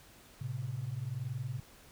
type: tone pair together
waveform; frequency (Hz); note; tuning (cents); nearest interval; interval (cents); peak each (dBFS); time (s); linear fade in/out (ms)
sine; 111.42 / 132.4; A2 / C3; +22 / +21; minor third; 299; -39 / -37; 0.41-1.6; 5
effects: pink hiss -58 dBFS RMS until 1.91 s